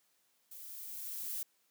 violet noise with level ramp, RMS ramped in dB -50 to -38 dBFS, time 0.51-1.43 s, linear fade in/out 5 ms, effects white hiss -74 dBFS RMS until 1.7 s + high-pass 150 Hz 12 dB/octave

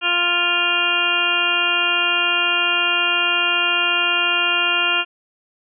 harmonic tone with a mistuned harmonic, 349.2 Hz, F4, in tune, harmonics 1 / 2 / 3 / 4 / 5 / 7 / 8 / 9, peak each -31 / -29 / -28 / -22 / -30 / -23 / -19 / -27 dBFS, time 0.01-5.05 s, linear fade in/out 50 ms, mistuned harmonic 9, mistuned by +34 cents, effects none

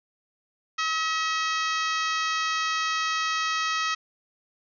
harmonic tone with a mistuned harmonic, 640 Hz, D#5, 49 cents sharp, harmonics 2 / 3 / 4 / 5 / 6 / 7 / 8 / 9 / 10, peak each -27 / -31 / -33 / -35 / -37 / -38 / -39 / -40 / -41 dBFS, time 0.78-3.95 s, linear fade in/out 10 ms, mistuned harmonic 9, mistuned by -17 cents, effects none

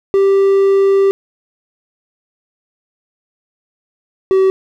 triangle tone pair in turn, 392 / 381.7 Hz, G4 / G4, 0 / -46 cents, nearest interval unison, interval 46 cents, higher first, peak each -6 dBFS, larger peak neither, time 0.14-1.11 / 4.31-4.5 s, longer first, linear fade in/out 0 ms, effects none

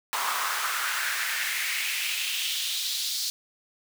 pink noise with high-pass filter sweep, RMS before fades -29 dBFS, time 0.13-3.3 s, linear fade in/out 0 ms, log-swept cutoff 1000 to 4600 Hz, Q 2.9, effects none

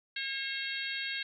harmonic tone, 541 Hz, C#5, 42 cents flat, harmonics 3 / 4 / 5 / 6 / 7 / 8, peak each -39 / -40 / -41 / -42 / -42 / -43 dBFS, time 0.16-1.23 s, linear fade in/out 5 ms, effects none

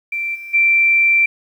sine tone with level steps, 2349 Hz, D7, in tune, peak -19 / -29 / -10 dBFS, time 0.12-1.26 s, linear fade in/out 5 ms, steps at 0.34 / 0.53 s, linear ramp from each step 20 ms, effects 8-bit

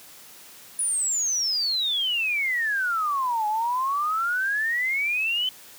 sine exponential two-way sweep, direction down then up, 9990 to 834 to 3079 Hz, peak -22 dBFS, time 0.79-5.49 s, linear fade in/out 2 ms, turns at 3.47 s, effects white hiss -47 dBFS RMS until 5.78 s + high-pass 100 Hz 12 dB/octave

